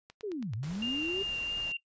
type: click train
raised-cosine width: 0.2 ms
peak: -31 dBFS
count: 7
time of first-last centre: 0.1-0.753 s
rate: 9.19 Hz
type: linear two-way sweep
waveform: sine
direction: down then up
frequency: 450 to 98 to 402.2 Hz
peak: -33 dBFS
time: 0.23-1.23 s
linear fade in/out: 10 ms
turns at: 0.54 s
type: noise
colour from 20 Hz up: pink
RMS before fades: -47 dBFS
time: 0.63-1.72 s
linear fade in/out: 0 ms
type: tone with vibrato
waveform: sine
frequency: 2794 Hz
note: F7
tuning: in tune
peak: -31 dBFS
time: 0.82-1.77 s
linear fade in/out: 5 ms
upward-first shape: sine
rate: 3 Hz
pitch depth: 13 cents each way
effects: noise-tail reverb RT60 0.1 s tail -21 dB re dry + resampled to 16000 Hz